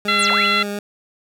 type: tone with vibrato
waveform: 20% pulse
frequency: 205 Hz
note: G#3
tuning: 22 cents flat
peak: -19 dBFS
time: 0.05-0.79 s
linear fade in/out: 2 ms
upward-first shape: triangle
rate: 4.2 Hz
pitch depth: 16 cents each way
type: harmonic tone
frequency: 679 Hz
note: F5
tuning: 49 cents flat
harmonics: 2 / 3 / 4 / 5 / 6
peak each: -19 / -21 / -22 / -23 / -24 dBFS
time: 0.08-0.63 s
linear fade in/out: 5 ms
type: linear two-way sweep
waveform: sine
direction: down then up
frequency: 10800 to 523.3 to 3013 Hz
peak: -23 dBFS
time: 0.19-0.46 s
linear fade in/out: 2 ms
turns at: 0.31 s
effects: none